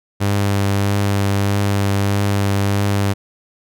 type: tone with vibrato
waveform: sawtooth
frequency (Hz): 100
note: G2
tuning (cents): +35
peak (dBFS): -11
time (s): 0.2-3.14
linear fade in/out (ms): 20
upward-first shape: triangle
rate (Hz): 1.6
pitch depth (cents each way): 16
effects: none